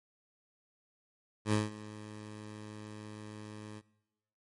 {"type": "tone with ADSR envelope", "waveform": "15% pulse", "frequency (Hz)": 106.4, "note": "G#2", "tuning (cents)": 42, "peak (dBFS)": -19, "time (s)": [1.45, 3.82], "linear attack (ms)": 78, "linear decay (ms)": 170, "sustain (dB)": -19, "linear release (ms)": 44, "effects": ["noise-tail reverb RT60 1.0 s tail -21 dB re dry", "MP3 48 kbps"]}